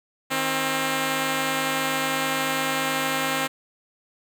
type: tone pair together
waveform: 5% pulse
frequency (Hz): 157.49 / 266.1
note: D#3 / C4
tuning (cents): +21 / +29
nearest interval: major sixth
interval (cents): 908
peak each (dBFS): -19 / -12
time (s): 0.3-3.48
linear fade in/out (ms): 20
effects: none